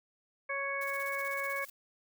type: harmonic tone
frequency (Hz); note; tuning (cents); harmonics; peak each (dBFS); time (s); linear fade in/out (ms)
554.4; C#5; 0; 1 / 2 / 3 / 4; -39 / -39 / -39 / -36; 0.49-1.65; 10
type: noise with tremolo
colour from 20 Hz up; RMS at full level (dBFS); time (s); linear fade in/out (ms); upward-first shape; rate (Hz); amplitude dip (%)
blue; -47; 0.81-1.7; 5; square; 16; 60
effects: none